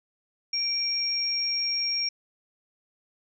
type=tone pair together; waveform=sine; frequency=2344 / 5575 Hz; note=D7 / F8; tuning=-4 / -4 cents; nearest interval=octave + minor third; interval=1500 cents; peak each=-34 / -25 dBFS; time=0.53-2.09 s; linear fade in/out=5 ms; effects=none